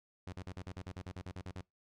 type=tone bursts; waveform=sawtooth; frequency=92.1 Hz; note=F#2; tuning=7 cents flat; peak=-38 dBFS; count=14; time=0.27-1.611 s; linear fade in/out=0 ms; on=54 ms; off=45 ms; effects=noise-tail reverb RT60 0.2 s tail -25 dB re dry + low-pass 7000 Hz 12 dB/octave